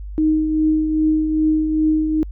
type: tone with tremolo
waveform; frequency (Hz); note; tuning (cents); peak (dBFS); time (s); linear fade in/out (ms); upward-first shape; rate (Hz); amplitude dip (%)
sine; 311; D#4; -1; -12; 0.18-2.23; 0; triangle; 2.5; 50
effects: added 50 Hz sine -28 dBFS peak until 2.31 s